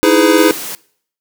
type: chord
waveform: square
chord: E major seventh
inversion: third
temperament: equal with one note detuned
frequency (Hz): 311.1 / 329.6 / 415.3 / 503.7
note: D#4 / E4 / G#4 / B4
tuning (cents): 0 / 0 / 0 / +34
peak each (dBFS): -14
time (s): 0.03-0.51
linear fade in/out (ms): 0
type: high-pass noise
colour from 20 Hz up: white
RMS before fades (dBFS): -25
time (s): 0.38-0.75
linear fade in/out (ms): 0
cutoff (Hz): 130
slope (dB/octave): 24
effects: noise-tail reverb RT60 0.6 s tail -22 dB re dry